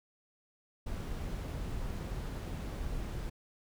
brown noise, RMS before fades -38 dBFS, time 0.86-3.3 s, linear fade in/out 10 ms, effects none

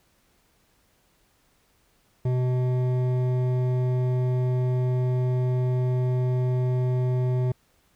sine tone with hard clipping, 126.2 Hz, B2, 38 cents sharp, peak -23 dBFS, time 2.25-7.52 s, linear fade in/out 5 ms, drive 11 dB, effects pink hiss -65 dBFS RMS until 7.95 s

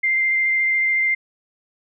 sine tone with vibrato, 2093 Hz, C7, in tune, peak -16 dBFS, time 0.03-1.15 s, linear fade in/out 10 ms, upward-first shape sine, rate 14 Hz, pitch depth 11 cents each way, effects none

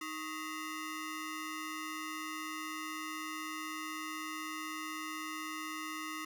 20% pulse ring-modulated tone, 784 Hz, G5, in tune, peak -31 dBFS, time 0.01-6.25 s, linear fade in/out 5 ms, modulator 472 Hz, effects none

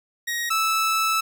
sawtooth tone pair in turn, 1885 / 1312.3 Hz, A#6 / E6, +19 / -8 cents, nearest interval tritone, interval 627 cents, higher first, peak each -21 / -16 dBFS, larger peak second, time 0.27-0.5 / 0.5-1.21 s, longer second, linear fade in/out 10 ms, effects none

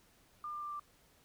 sine tone with pitch steps, 1201 / 1193.4 / 1185.8 / 1178.3 Hz, D6 / D6 / D6 / D6, +38 / +27 / +16 / +5 cents, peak -39 dBFS, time 0.44-0.796 s, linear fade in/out 2 ms, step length 89 ms, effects pink hiss -67 dBFS RMS until 1.24 s

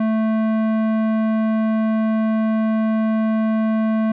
sine tone with tanh clipping, 220 Hz, A3, in tune, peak -18 dBFS, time 0-4.12 s, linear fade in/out 5 ms, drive 15 dB, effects none

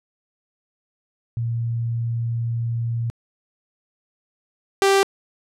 sine / sawtooth tone pair in turn, 116.54 / 392 Hz, A#2 / G4, 0 / 0 cents, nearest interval octave + major sixth, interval 2100 cents, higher second, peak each -21 / -10 dBFS, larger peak second, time 1.37-3.1 / 4.82-5.03 s, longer first, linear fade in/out 0 ms, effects low-pass 10000 Hz 12 dB/octave

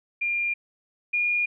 sine tone pair in turn, 2400 / 2428 Hz, D7 / D#7, +37 / -43 cents, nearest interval unison, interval 20 cents, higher second, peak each -23 / -21 dBFS, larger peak second, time 0.21-0.54 / 1.13-1.46 s, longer neither, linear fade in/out 10 ms, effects none

